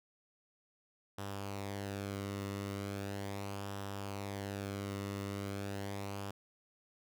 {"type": "tone with flanger", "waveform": "sawtooth", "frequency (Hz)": 99.6, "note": "G2", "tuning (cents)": 28, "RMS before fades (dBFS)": -41, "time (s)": [1.18, 6.31], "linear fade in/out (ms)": 5, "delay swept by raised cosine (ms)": [0.45, 1.26], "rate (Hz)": 0.38, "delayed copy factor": -0.5, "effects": []}